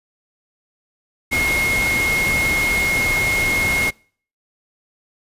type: tone in noise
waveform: sine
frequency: 2155 Hz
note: C#7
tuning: 49 cents flat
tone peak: -17 dBFS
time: 1.31-3.91 s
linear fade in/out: 20 ms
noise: pink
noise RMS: -24 dBFS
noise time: 1.31-3.91 s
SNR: +4 dB
effects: noise-tail reverb RT60 0.5 s tail -26 dB re dry + resampled to 32000 Hz